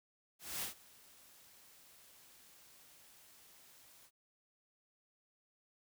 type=noise with ADSR envelope; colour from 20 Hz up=white; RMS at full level=-39 dBFS; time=0.39-4.11 s; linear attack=230 ms; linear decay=120 ms; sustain=-23 dB; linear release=54 ms; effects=none